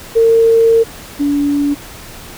sine tone pair in turn, 455.6 / 287 Hz, A#4 / D4, -40 / -40 cents, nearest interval minor sixth, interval 800 cents, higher first, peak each -6 / -11 dBFS, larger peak first, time 0.15-0.84 / 1.19-1.75 s, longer first, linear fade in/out 20 ms, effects pink hiss -33 dBFS RMS until 2.37 s

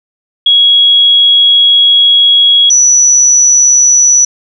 sine tone pair in turn, 3322 / 5919 Hz, G#7 / F#8, 0 / 0 cents, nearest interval minor seventh, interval 1000 cents, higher second, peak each -3 dBFS, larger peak neither, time 0.46-2.7 / 2.7-4.25 s, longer first, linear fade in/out 5 ms, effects none

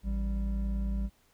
triangle tone pair together, 55.06 / 196 Hz, A1 / G3, +2 / 0 cents, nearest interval octave + minor seventh, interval 2198 cents, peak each -27 / -34 dBFS, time 0.03-1.1 s, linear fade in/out 50 ms, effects pink hiss -67 dBFS RMS until 1.33 s

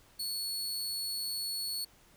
sawtooth tone, 4402 Hz, C#8, 13 cents flat, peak -31 dBFS, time 0.19-1.85 s, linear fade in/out 10 ms, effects pink hiss -62 dBFS RMS until 2.16 s

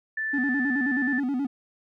sine tone, 1760 Hz, A6, in tune, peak -26 dBFS, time 0.17-1.2 s, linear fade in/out 5 ms
triangle tone with vibrato, 265.4 Hz, C4, 25 cents sharp, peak -22 dBFS, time 0.33-1.47 s, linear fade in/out 10 ms, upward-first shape square, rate 9.4 Hz, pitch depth 110 cents each way
effects none

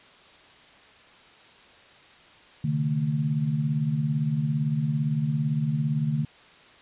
sine tone cluster, 132.2 / 149.9 / 223.9 Hz, C3 / D3 / A3, +18 / +36 / +30 cents, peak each -31 / -24 / -30 dBFS, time 2.64-6.25 s, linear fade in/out 5 ms, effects white hiss -52 dBFS RMS until 6.81 s + resampled to 8000 Hz

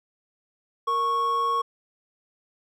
triangle tone pair together, 466.2 / 1103.7 Hz, A#4 / C#6, 0 / -8 cents, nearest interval octave + minor third, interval 1492 cents, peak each -30 / -20 dBFS, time 0.87-1.62 s, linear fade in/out 10 ms, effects none

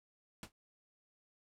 pink noise with exponential decay, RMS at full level -42 dBFS, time 0.43-0.52 s, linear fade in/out 1 ms, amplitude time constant 18 ms, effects low-pass 11000 Hz 12 dB/octave

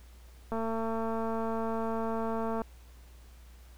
click train, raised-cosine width 1 ms, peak -21 dBFS, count 473, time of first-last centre 0.52-2.618 s, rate 225 Hz, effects added 60 Hz sine -50 dBFS peak until 3.77 s + pink hiss -61 dBFS RMS until 3.77 s

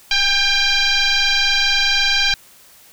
sine tone with frequency modulation, 783 Hz, G5, 2 cents flat, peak -13 dBFS, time 0.11-2.34 s, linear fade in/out 2 ms, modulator 795 Hz, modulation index 5.6, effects white hiss -47 dBFS RMS until 2.92 s

